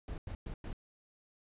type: noise bursts at uneven times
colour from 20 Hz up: brown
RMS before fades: -41 dBFS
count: 4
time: 0.08-0.18 / 0.27-0.35 / 0.46-0.54 / 0.64-0.73 s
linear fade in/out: 2 ms
effects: resampled to 8000 Hz